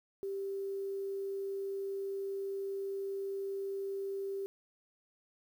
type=tone with quantisation; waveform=sine; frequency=392.5 Hz; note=G4; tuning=2 cents sharp; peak=-35 dBFS; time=0.23-4.46 s; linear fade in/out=0 ms; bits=10; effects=none